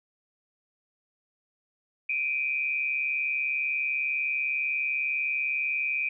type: tone pair together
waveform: sine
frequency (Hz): 2349 / 2489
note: D7 / D#7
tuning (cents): 0 / 0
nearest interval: minor second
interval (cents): 100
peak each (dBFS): -29 / -28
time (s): 2.09-6.09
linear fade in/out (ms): 5
effects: none